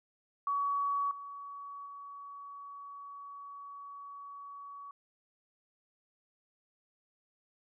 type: tone with level steps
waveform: sine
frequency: 1130 Hz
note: C#6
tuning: 33 cents sharp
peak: -29 / -42 / -44 dBFS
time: 0.47-4.91 s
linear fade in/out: 2 ms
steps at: 1.11 / 1.86 s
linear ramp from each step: 2 ms
effects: none